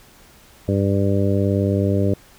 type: harmonic tone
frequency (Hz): 99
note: G2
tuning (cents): +18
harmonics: 1 / 2 / 3 / 4 / 5 / 6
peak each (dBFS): -19 / -22 / -24 / -25 / -26 / -27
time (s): 0.68-2.14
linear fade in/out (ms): 5
effects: pink hiss -49 dBFS RMS until 2.38 s